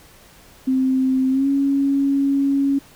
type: tone with pitch glide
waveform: sine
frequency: 261.5 to 277 Hz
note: C4 to C#4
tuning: -1 to -1 cents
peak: -15 dBFS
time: 0.67-2.79 s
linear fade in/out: 10 ms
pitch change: +100 cents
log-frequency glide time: 1.3-1.48 s
effects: pink hiss -48 dBFS RMS until 2.95 s